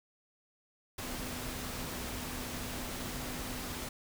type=tone in noise; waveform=sine; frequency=250 Hz; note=B3; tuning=21 cents sharp; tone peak=-46 dBFS; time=0.98-3.89 s; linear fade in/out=5 ms; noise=pink; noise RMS=-40 dBFS; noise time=0.98-3.89 s; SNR=-9 dB; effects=none